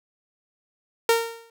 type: tone with exponential decay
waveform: sawtooth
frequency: 460 Hz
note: A#4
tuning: 23 cents flat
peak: -10 dBFS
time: 1.09-1.5 s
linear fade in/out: 2 ms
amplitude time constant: 89 ms
effects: none